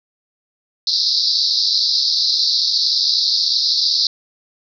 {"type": "band-pass noise", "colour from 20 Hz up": "white", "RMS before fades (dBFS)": -17, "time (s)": [0.87, 4.07], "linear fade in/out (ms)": 2, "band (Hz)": [3900, 5200], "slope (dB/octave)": 96, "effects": []}